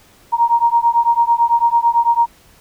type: beating tone pair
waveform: sine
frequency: 932.3 / 941.3 Hz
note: A#5 / A#5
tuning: 0 / +17 cents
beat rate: 9 Hz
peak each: -14 dBFS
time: 0.32-2.27 s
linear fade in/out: 20 ms
effects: pink hiss -49 dBFS RMS until 2.6 s